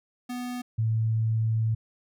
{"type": "tone pair in turn", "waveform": ["square", "sine"], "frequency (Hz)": [246.9, 111.52], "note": ["B3", "A2"], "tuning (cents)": [0, 24], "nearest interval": "octave + major second", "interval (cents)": 1376, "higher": "first", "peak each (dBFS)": [-32, -22], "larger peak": "second", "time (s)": [[0.29, 0.62], [0.78, 1.75]], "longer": "second", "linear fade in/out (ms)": 10, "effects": []}